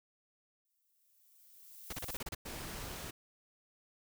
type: noise with exponential growth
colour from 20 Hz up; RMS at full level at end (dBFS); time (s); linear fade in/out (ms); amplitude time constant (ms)
violet; -43; 0.65-2.17; 0; 330
type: noise bursts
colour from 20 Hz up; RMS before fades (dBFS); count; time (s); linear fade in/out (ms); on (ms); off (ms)
pink; -41; 8; 1.9-2.349; 5; 29; 31
type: noise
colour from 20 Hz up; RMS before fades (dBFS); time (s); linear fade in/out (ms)
pink; -44; 2.45-3.11; 10
effects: none